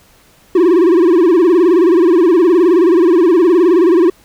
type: tone with vibrato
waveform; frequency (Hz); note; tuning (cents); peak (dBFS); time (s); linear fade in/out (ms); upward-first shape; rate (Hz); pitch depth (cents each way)
triangle; 348.2; F4; -5; -4; 0.55-4.1; 5; sine; 19; 150
effects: pink hiss -48 dBFS RMS until 4.24 s